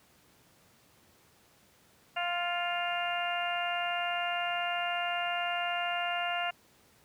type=harmonic tone with a mistuned harmonic; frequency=349.2 Hz; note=F4; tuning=in tune; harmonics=2 / 3 / 4 / 5 / 6 / 7 / 8; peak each=-33 / -42 / -37 / -41 / -41 / -44 / -36 dBFS; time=2.16-6.51 s; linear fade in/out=10 ms; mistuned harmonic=6; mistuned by=+21 cents; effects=pink hiss -63 dBFS RMS until 7.04 s + high-pass 80 Hz 12 dB/octave